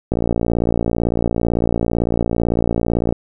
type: click train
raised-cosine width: 2 ms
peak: -4 dBFS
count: 175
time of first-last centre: 0.12-3.125 s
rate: 57.9 Hz
effects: none